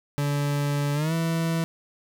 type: tone with pitch glide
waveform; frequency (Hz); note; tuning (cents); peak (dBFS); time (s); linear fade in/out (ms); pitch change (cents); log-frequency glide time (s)
40% pulse; 144.1 to 164.57; D3 to E3; -33 to -3; -22; 0.18-1.64; 0; +230; 0.94-1.13
effects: none